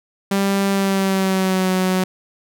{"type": "tone with pitch glide", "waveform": "sawtooth", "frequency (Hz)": [196.9, 185.85], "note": ["G3", "F#3"], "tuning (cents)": [8, 8], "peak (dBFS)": -12, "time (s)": [0.31, 2.04], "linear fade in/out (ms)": 5, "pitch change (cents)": -100, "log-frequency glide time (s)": [0.7, 1.71], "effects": []}